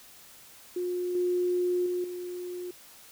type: tone with level steps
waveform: sine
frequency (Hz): 357.8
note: F4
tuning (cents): +42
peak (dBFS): -28 / -24 / -27 / -34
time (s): 0.76-2.71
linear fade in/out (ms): 5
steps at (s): 1.15 / 1.86 / 2.04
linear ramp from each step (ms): 2
effects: white hiss -52 dBFS RMS until 3.11 s